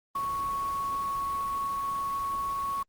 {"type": "tone in noise", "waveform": "sine", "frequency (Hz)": 1108.7, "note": "C#6", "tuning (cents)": 0, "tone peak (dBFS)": -28, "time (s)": [0.15, 2.83], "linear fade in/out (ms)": 5, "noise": "pink", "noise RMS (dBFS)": -44, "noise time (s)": [0.15, 2.83], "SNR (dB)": 13, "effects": ["Opus 32 kbps"]}